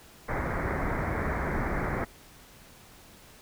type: low-pass noise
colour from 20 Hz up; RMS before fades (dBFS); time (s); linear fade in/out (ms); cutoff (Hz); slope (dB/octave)
pink; -30; 0.28-2.05; 10; 2200; 96
effects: pink hiss -53 dBFS RMS until 3.41 s